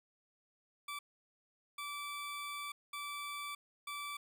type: tone bursts at uneven times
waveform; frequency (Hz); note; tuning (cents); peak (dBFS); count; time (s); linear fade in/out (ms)
20% pulse; 1160; D6; -22; -36; 4; 0.88-0.99 / 1.78-2.72 / 2.93-3.55 / 3.87-4.17; 5
effects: none